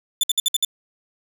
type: tone bursts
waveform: sawtooth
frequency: 3520 Hz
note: A7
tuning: in tune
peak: -13 dBFS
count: 6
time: 0.21-0.649 s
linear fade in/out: 2 ms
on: 24 ms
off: 59 ms
effects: 7-bit